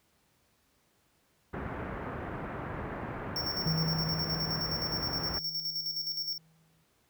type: low-pass noise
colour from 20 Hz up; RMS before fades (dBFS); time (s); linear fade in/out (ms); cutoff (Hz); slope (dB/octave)
pink; -37; 1.53-5.39; 10; 1800; 24
type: tone with tremolo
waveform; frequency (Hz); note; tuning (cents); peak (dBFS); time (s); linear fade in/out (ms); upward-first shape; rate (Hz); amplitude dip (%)
square; 5470; F8; -37; -31; 3.36-6.38; 2; square; 9.6; 55
type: tone with exponential decay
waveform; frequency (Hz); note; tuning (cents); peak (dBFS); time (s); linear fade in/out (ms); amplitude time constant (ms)
triangle; 160.7; E3; -44; -25; 3.66-6.84; 2; 690
effects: pink hiss -70 dBFS RMS until 7.09 s + high-pass 60 Hz 12 dB/octave